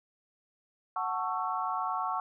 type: chord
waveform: sine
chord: F# minor seventh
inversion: none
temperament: just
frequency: 740 / 888 / 1110 / 1332 Hz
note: F#5 / A5 / C#6 / E6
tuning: 0 / +16 / +2 / +18 cents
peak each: -35 / -36 / -33 / -37 dBFS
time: 0.96-2.2 s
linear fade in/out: 2 ms
effects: none